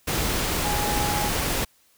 sine tone in noise, 830.6 Hz, G#5, in tune, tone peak -27 dBFS, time 0.64-1.29 s, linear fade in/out 10 ms, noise pink, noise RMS -25 dBFS, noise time 0.07-1.65 s, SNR -5 dB, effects white hiss -61 dBFS RMS until 1.97 s

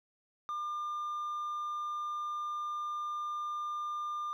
sine tone with hard clipping, 1200 Hz, D6, 37 cents sharp, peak -35 dBFS, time 0.49-4.33 s, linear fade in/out 0 ms, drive 2 dB, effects none

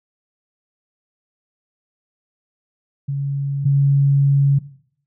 sine tone pair in turn, 139.7 / 139.7 Hz, C#3 / C#3, +14 / +14 cents, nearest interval unison, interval 0 cents, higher neither, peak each -19 / -11 dBFS, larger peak second, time 3.08-3.65 / 3.65-4.59 s, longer second, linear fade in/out 10 ms, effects noise-tail reverb RT60 0.6 s tail -17 dB re dry

